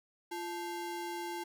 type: ring-modulated tone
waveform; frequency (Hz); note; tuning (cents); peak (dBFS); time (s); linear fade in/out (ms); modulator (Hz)
square; 608; D#5; -40; -35; 0.31-1.44; 10; 262
effects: none